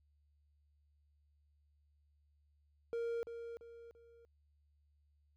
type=tone with echo; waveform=triangle; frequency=466.2 Hz; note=A#4; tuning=in tune; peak=-34 dBFS; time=2.93-3.23 s; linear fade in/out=0 ms; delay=340 ms; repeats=3; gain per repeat=-8 dB; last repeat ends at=4.25 s; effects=added 73 Hz sine -70 dBFS peak until 5.36 s